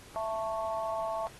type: harmonic tone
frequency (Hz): 220.9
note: A3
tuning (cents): +7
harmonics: 3 / 4 / 5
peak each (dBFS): -33 / -36 / -38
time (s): 0.16-1.27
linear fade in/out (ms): 0
effects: pink hiss -53 dBFS RMS until 1.39 s + AAC 32 kbps